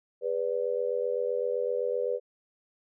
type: tone with amplitude modulation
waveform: sine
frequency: 493.9 Hz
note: B4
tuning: in tune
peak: -22 dBFS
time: 0.21-2.2 s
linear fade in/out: 50 ms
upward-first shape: sine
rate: 87.8 Hz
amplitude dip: 100%
effects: none